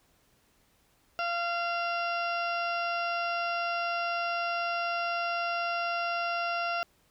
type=harmonic tone; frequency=689 Hz; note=F5; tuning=24 cents flat; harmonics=1 / 2 / 3 / 4 / 5 / 6 / 7 / 8; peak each=-32 / -32 / -45 / -36 / -50 / -52 / -45 / -47 dBFS; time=1.19-6.83 s; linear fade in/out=0 ms; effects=pink hiss -67 dBFS RMS until 7.1 s